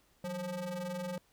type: ring-modulated tone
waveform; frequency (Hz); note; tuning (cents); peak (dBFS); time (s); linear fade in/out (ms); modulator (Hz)
square; 174.61; F3; 0; -34; 0.24-1.18; 2; 360
effects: pink hiss -69 dBFS RMS until 1.32 s